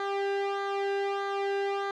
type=tone with flanger; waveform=sawtooth; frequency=397.3 Hz; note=G4; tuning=23 cents sharp; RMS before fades=-30 dBFS; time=0-1.91 s; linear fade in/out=2 ms; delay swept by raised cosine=0.37 to 0.92 ms; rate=1.6 Hz; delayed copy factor=-0.8; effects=low-pass 3000 Hz 12 dB/octave